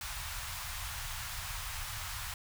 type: band-stop noise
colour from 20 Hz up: pink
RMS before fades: -40 dBFS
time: 0.01-2.34 s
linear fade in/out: 2 ms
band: 110 to 880 Hz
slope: 24 dB/octave
effects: none